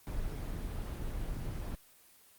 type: noise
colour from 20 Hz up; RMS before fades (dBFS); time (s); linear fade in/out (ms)
brown; -37; 0.07-1.75; 0
effects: white hiss -61 dBFS RMS until 2.38 s + Opus 24 kbps